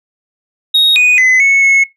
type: tone with pitch steps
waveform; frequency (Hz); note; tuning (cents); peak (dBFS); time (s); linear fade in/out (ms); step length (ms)
sine; 3757 / 2480 / 2028 / 2203 / 2188; A#7 / D#7 / B6 / C#7 / C#7; +13 / -6 / +45 / -11 / -23; -3; 0.74-1.84; 10; 220
effects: noise-tail reverb RT60 0.2 s tail -22 dB re dry + tanh soft clip ceiling -5 dBFS